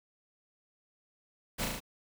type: noise with echo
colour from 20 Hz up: pink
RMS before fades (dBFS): -34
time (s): 1.58-1.66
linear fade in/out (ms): 20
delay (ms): 36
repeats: 4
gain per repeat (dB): -2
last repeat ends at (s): 1.804
effects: none